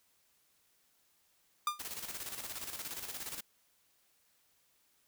45% pulse tone with exponential decay, 1202 Hz, D6, 40 cents sharp, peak -27 dBFS, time 1.67-1.82 s, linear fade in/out 2 ms, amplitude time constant 32 ms
white noise with tremolo, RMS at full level -41 dBFS, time 1.79-3.41 s, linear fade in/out 10 ms, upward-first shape square, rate 17 Hz, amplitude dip 55%
effects white hiss -72 dBFS RMS until 5.07 s

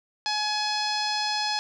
sawtooth tone with low-pass filter, 845 Hz, G#5, 30 cents sharp, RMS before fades -27 dBFS, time 0.26-1.59 s, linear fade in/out 0 ms, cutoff 4800 Hz, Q 7.3, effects none

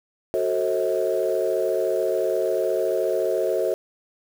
sine chord, F# diminished seventh, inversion none, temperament just, 370 / 444 / 532.8 / 639.4 Hz, F#4 / A4 / C5 / Eb5, 0 / +16 / +31 / +47 cents, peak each -25 dBFS, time 0.34-3.74 s, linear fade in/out 0 ms, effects tanh soft clip ceiling -12 dBFS + 7-bit

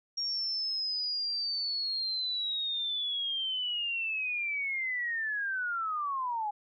sine linear sweep, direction down, 5588 to 814 Hz, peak -30 dBFS, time 0.17-6.51 s, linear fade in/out 10 ms, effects none

